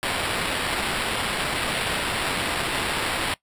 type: noise with sample-and-hold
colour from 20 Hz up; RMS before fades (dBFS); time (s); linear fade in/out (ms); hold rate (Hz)
violet; -26; 0.03-3.34; 0; 6300
effects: noise-tail reverb RT60 0.1 s tail -20 dB re dry + resampled to 32000 Hz